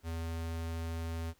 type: tone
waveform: square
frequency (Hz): 82.41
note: E2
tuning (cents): 0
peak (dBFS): -36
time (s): 0.03-1.34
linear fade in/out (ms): 50
effects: pink hiss -69 dBFS RMS until 1.39 s